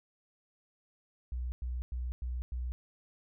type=tone bursts; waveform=sine; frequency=61.74 Hz; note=B1; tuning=in tune; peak=-33 dBFS; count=5; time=1.32-2.72 s; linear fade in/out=0 ms; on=200 ms; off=100 ms; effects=none